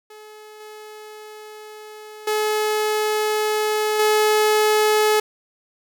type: tone with level steps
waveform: sawtooth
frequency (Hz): 427.2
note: G#4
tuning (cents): +49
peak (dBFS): -36 / -33 / -15 / -11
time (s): 0.1-5.2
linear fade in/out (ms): 5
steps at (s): 0.6 / 2.27 / 3.99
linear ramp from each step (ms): 5
effects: none